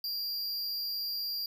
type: tone with amplitude modulation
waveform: square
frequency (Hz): 4749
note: D8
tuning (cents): +18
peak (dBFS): -31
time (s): 0.04-1.46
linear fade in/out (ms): 2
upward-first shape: sine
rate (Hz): 263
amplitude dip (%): 45
effects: 11-bit